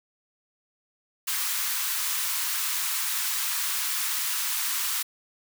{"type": "high-pass noise", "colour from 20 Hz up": "white", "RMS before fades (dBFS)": -28, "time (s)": [1.27, 5.03], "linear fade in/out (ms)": 10, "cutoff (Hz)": 930, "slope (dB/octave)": 48, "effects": []}